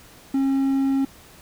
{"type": "tone", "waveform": "triangle", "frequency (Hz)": 271, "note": "C#4", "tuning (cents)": -39, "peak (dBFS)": -16, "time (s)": [0.34, 1.05], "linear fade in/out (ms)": 5, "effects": ["pink hiss -48 dBFS RMS until 1.41 s"]}